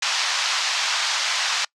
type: band-pass noise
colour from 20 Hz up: white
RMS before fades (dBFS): -23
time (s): 0.02-1.65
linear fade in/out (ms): 5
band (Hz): 790 to 5900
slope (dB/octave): 24
effects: noise-tail reverb RT60 0.1 s tail -25 dB re dry + low-pass 9000 Hz 12 dB/octave